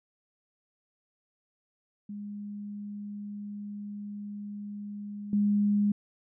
sine tone with level steps, 205.4 Hz, G#3, 19 cents flat, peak -36 / -22 dBFS, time 2.09-5.92 s, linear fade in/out 5 ms, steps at 5.33 s, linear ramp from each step 2 ms, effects none

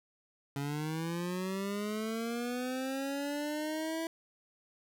25% pulse linear sweep, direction up, 138.59 to 329.6 Hz, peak -30 dBFS, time 0.56-4.07 s, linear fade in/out 2 ms, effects none

